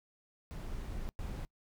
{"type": "noise bursts at uneven times", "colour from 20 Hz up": "brown", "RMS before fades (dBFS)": -40, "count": 2, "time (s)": [[0.51, 1.09], [1.19, 1.45]], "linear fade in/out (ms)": 0, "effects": ["noise-tail reverb RT60 0.1 s tail -25 dB re dry"]}